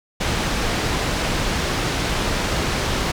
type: low-pass noise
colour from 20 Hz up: pink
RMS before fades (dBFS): -22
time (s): 0.2-3.12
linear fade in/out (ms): 10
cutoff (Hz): 5900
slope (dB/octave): 12
effects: none